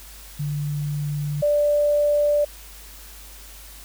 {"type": "tone pair in turn", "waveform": "sine", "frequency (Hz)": [146.83, 587.3], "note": ["D3", "D5"], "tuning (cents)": [0, 0], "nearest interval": "2 octaves", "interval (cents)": 2400, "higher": "second", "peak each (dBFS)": [-23, -16], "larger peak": "second", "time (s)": [[0.39, 1.42], [1.42, 2.45]], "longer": "neither", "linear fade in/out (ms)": 10, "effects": ["added 50 Hz sine -43 dBFS peak until 3.84 s", "white hiss -44 dBFS RMS until 3.84 s"]}